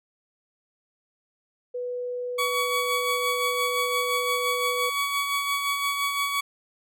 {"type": "tone", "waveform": "sine", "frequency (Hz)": 492.9, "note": "B4", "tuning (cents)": -3, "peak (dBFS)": -28, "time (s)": [1.74, 4.9], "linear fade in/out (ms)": 10}
{"type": "tone with tremolo", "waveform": "20% pulse", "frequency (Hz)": 1129, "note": "C#6", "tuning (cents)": 31, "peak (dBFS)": -18, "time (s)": [2.38, 6.41], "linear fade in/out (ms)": 10, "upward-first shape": "sine", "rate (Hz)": 5.8, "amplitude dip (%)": 40}
{"effects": []}